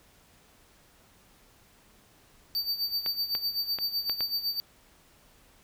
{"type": "tone with tremolo", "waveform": "square", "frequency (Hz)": 4611, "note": "D8", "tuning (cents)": -33, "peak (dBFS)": -26, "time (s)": [2.55, 4.6], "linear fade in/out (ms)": 0, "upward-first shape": "sine", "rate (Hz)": 7.9, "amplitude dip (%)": 75}
{"type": "clicks", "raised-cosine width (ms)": 0.3, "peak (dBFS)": -20, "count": 5, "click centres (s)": [3.062, 3.351, 3.787, 4.097, 4.207]}
{"effects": ["pink hiss -60 dBFS RMS until 5.63 s"]}